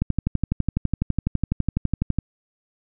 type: click train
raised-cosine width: 5 ms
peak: -8 dBFS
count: 27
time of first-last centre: 0.02-2.187 s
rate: 12 Hz
effects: none